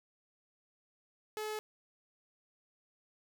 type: tone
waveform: sawtooth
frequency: 428.5 Hz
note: A4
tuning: 46 cents flat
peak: -33 dBFS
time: 1.37-1.59 s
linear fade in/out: 0 ms
effects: none